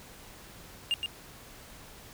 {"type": "tone with echo", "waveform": "triangle", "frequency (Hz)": 2814, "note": "F7", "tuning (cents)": 12, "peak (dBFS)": -23, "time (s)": [0.91, 0.94], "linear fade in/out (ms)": 0, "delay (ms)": 120, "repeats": 1, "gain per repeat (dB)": -5, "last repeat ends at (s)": 1.06, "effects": ["pink hiss -50 dBFS RMS until 2.13 s"]}